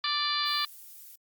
harmonic tone, 587.3 Hz, D5, in tune, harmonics 2 / 3 / 4 / 5 / 6 / 7 / 8, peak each -32 / -36 / -38 / -38 / -33 / -33 / -33 dBFS, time 0.04-0.65 s, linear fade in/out 2 ms
violet noise, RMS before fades -48 dBFS, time 0.46-1.16 s, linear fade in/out 10 ms
effects Opus 32 kbps

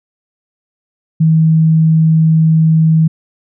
sine tone, 160 Hz, D#3, 49 cents sharp, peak -6 dBFS, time 1.2-3.08 s, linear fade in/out 10 ms, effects none

